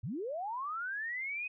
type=linear sweep; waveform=sine; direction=up; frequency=87.31 to 2536 Hz; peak=-35 dBFS; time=0.03-1.48 s; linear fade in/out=10 ms; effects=none